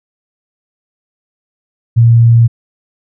sine tone, 116.54 Hz, A#2, in tune, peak -3 dBFS, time 1.96-2.48 s, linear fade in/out 20 ms, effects none

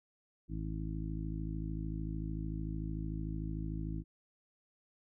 harmonic tone, 53.4 Hz, G#1, 49 cents sharp, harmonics 1 / 2 / 3 / 4 / 5 / 6, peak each -39 / -44 / -41 / -50 / -46 / -46 dBFS, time 0.48-4.04 s, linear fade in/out 50 ms, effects none

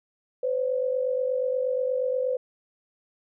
sine tone pair together, 509 / 557.4 Hz, C5 / C#5, -48 / +9 cents, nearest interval major second, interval 157 cents, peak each -24 / -30 dBFS, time 0.43-2.37 s, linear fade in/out 5 ms, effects none

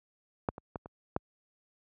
clicks, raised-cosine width 1 ms, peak -14 / -28 / -22 / -30 / -15 dBFS, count 5, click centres 0.488 / 0.581 / 0.758 / 0.859 / 1.164 s, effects high-pass 60 Hz 12 dB/octave

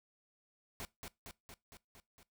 pink noise with echo, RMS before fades -44 dBFS, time 0.8-0.85 s, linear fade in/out 0 ms, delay 230 ms, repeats 6, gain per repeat -3 dB, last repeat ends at 2.23 s, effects noise-tail reverb RT60 0.2 s tail -21 dB re dry

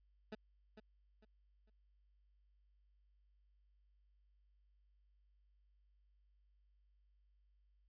20% pulse tone with echo, 215.5 Hz, A3, 36 cents flat, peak -40 dBFS, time 0.32-0.35 s, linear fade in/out 5 ms, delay 450 ms, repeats 3, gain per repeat -10 dB, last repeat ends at 1.7 s, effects added 50 Hz sine -70 dBFS peak until 7.88 s + resampled to 11025 Hz

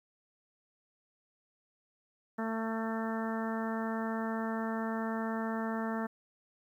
harmonic tone, 223.7 Hz, A3, 29 cents sharp, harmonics 1 / 2 / 3 / 4 / 5 / 6 / 7 / 8, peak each -34 / -41 / -41 / -42 / -45 / -44 / -48 / -45 dBFS, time 2.38-6.07 s, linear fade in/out 10 ms, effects 11-bit

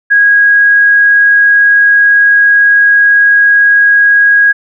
sine tone, 1647 Hz, G#6, 15 cents flat, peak -3 dBFS, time 0.1-4.53 s, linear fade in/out 20 ms, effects none

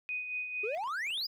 sine tone with tremolo, 2492 Hz, D#7, 2 cents sharp, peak -32 dBFS, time 0.09-0.75 s, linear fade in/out 0 ms, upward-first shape sine, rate 4.4 Hz, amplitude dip 50%
triangle exponential sweep, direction up, 392 to 5190 Hz, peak -31 dBFS, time 0.63-1.27 s, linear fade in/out 10 ms
clicks, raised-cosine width 0.3 ms, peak -39 dBFS, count 7, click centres 0.774 / 0.838 / 0.875 / 1.07 / 1.105 / 1.178 / 1.212 s
effects none

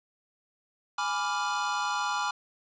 square chord, G# diminished seventh, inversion none, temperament equal, 830.6 / 987.8 / 1174.7 / 1396.9 Hz, G#5 / B5 / D6 / F6, 0 / 0 / 0 / 0 cents, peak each -34 dBFS, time 0.98-2.31 s, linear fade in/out 5 ms, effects resampled to 16000 Hz + 9-bit

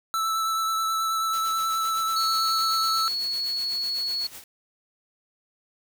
square tone with vibrato, 1318.5 Hz, E6, in tune, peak -24 dBFS, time 0.14-3.08 s, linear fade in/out 0 ms, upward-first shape sine, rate 9.3 Hz, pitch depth 13 cents each way
white noise with tremolo, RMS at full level -40 dBFS, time 1.33-4.44 s, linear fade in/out 2 ms, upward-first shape sine, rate 8 Hz, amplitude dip 65%
sine tone, 4370 Hz, C#8, 26 cents flat, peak -25 dBFS, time 2.16-4.27 s, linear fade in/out 5 ms
effects none

